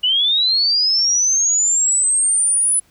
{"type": "linear sweep", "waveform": "sine", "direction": "up", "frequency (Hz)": [2900, 10070], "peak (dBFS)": -13, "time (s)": [0.03, 2.8], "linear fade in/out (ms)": 10, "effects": ["pink hiss -56 dBFS RMS until 2.9 s"]}